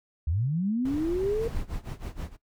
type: linear sweep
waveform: sine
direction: up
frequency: 68.8 to 466.2 Hz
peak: -24 dBFS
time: 0.27-1.48 s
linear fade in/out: 5 ms
type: noise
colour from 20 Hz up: brown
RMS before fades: -36 dBFS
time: 0.85-1.58 s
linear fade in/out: 5 ms
type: noise with tremolo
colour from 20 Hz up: brown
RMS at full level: -32 dBFS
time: 1.39-2.37 s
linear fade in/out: 50 ms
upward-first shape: sine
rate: 6.3 Hz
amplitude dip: 90%
effects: noise-tail reverb RT60 0.1 s tail -17 dB re dry